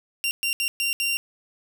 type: tone bursts at uneven times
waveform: sawtooth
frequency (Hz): 2768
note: F7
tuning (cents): -16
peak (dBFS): -19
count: 5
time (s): 0.24-0.31 / 0.43-0.53 / 0.6-0.68 / 0.8-0.93 / 1-1.17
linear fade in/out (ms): 0
effects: none